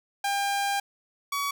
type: tone pair in turn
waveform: sawtooth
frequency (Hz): 800 / 1131.4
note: G5 / C#6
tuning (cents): +35 / +35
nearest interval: tritone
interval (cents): 600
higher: second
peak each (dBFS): -21 / -23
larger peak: first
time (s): 0.24-0.8 / 1.32-1.51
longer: first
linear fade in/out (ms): 5
effects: none